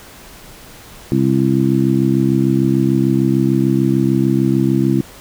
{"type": "harmonic tone", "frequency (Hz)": 66.7, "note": "C2", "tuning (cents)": 34, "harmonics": [2, 3, 4, 5], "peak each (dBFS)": [-17, -17, -17, -17], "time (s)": [1.12, 5.01], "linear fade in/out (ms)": 0, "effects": ["pink hiss -39 dBFS RMS until 5.2 s"]}